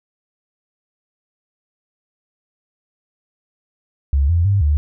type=tone with pitch steps; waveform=sine; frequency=69.5 / 85.2 / 99.9 / 74.1 Hz; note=C#2 / F2 / G2 / D2; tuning=+5 / -42 / +33 / +16 cents; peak=-12 dBFS; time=4.13-4.77 s; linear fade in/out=0 ms; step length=160 ms; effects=none